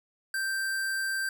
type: tone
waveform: square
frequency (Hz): 1568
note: G6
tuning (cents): 0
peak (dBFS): -29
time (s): 0.34-1.29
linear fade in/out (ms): 2
effects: none